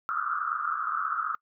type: band-pass noise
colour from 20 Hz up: pink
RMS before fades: -30 dBFS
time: 0.09-1.35 s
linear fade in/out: 0 ms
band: 1200 to 1400 Hz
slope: 96 dB/octave
effects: noise-tail reverb RT60 0.1 s tail -23 dB re dry